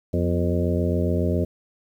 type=harmonic tone with a mistuned harmonic; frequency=87.31 Hz; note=F2; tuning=in tune; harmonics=1 / 2 / 3 / 4 / 5 / 6 / 7; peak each=-23 / -26 / -28 / -29 / -30 / -31 / -31 dBFS; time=0.13-1.45 s; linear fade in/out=10 ms; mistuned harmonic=3; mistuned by=-76 cents; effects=9-bit